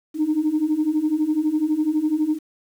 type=beating tone pair; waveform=sine; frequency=300 / 312 Hz; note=D4 / D#4; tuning=+37 / +5 cents; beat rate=12 Hz; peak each=-22 / -19 dBFS; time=0.14-2.39 s; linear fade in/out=50 ms; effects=tanh soft clip ceiling -12 dBFS + 8-bit